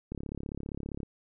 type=click train; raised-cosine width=3 ms; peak=-24 dBFS; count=33; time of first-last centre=0.12-1.032 s; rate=35.1 Hz; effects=none